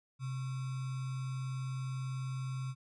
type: tone with sample-and-hold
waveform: sine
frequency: 130.81 Hz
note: C3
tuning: in tune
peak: -35 dBFS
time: 0.19-2.75 s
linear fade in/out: 50 ms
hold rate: 1225 Hz
effects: resampled to 22050 Hz